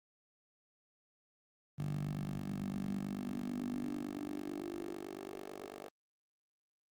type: tone with high-pass filter sweep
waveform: 10% pulse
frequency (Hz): 49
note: G1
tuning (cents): 0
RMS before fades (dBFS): -41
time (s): 1.78-5.89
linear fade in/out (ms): 10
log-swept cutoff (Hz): 140 to 470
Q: 5.1
effects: Opus 32 kbps